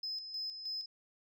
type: tone with tremolo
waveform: sine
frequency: 5100 Hz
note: D#8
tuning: 42 cents sharp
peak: -35 dBFS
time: 0.03-0.86 s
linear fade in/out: 5 ms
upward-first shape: square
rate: 3.2 Hz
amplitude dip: 60%
effects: tanh soft clip ceiling -33 dBFS